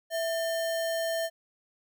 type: tone with sample-and-hold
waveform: sine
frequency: 659.3 Hz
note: E5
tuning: in tune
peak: -27 dBFS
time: 0.1-1.3 s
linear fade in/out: 50 ms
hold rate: 2450 Hz
effects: none